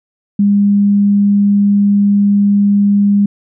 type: tone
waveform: sine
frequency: 202.4 Hz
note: G#3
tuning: 44 cents flat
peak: -7 dBFS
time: 0.39-3.26 s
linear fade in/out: 5 ms
effects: none